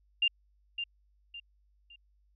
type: tone with echo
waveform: sine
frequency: 2794 Hz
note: F7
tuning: in tune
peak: -23 dBFS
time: 0.22-0.28 s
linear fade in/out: 5 ms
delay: 560 ms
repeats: 3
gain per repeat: -9 dB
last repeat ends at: 1.96 s
effects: added 50 Hz sine -65 dBFS peak until 2.35 s